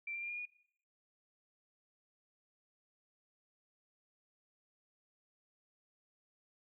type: tone with pitch steps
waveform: sine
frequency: 2348 / 2373 / 2397 / 2422 / 2448 Hz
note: D7 / D7 / D7 / D#7 / D#7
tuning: -1 / +17 / +35 / -47 / -29 cents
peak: -39 dBFS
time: 0.07-0.455 s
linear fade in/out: 5 ms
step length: 77 ms
effects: noise-tail reverb RT60 0.7 s tail -22 dB re dry